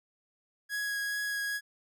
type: tone with vibrato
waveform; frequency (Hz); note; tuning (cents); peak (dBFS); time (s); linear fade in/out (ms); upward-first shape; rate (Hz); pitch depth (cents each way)
45% pulse; 1661.2; G#6; 0; -31; 0.69-1.61; 50; triangle; 2.4; 11
effects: none